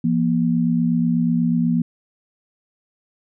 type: tone pair together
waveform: sine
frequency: 170.4 / 238.6 Hz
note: F3 / A#3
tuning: -42 / +41 cents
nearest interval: tritone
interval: 583 cents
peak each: -19 / -18 dBFS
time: 0.04-1.82 s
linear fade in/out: 5 ms
effects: none